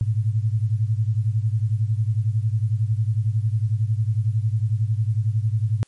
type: beating tone pair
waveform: sine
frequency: 105.8 / 116.8 Hz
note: G#2 / A#2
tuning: +33 / +4 cents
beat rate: 11 Hz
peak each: -20 / -23 dBFS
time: 0.01-5.83 s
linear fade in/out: 0 ms
effects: white hiss -60 dBFS RMS until 5.87 s + MP3 48 kbps